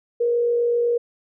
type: tone with frequency modulation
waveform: sine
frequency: 475.5 Hz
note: A#4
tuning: 34 cents sharp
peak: -17 dBFS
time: 0.2-0.98 s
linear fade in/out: 10 ms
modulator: 47.9 Hz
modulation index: 0.24
effects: none